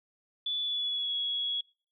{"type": "tone with pitch glide", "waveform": "sine", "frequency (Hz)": [3460, 3346], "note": ["A7", "G#7"], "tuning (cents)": [-30, 12], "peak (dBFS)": -29, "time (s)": [0.46, 1.61], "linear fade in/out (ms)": 5, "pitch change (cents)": -58, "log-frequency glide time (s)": [0.6, 1.15], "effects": ["noise-tail reverb RT60 0.4 s tail -23 dB re dry"]}